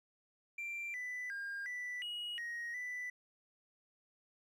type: tone with pitch steps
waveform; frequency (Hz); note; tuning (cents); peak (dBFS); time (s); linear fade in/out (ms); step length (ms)
triangle; 2360 / 1990 / 1610 / 1975 / 2900 / 1881 / 1984; D7 / B6 / G6 / B6 / F#7 / A#6 / B6; +8 / +13 / +46 / 0 / -35 / +15 / +7; -37; 0.58-3.1; 5; 360
effects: tanh soft clip ceiling -34 dBFS